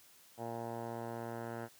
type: tone with low-pass filter sweep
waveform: 10% pulse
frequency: 116.54 Hz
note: A#2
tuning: in tune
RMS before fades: -42 dBFS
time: 0.37-1.69 s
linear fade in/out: 50 ms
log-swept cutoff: 860 to 1300 Hz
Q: 3
effects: white hiss -62 dBFS RMS until 1.79 s + high-pass 60 Hz 12 dB/octave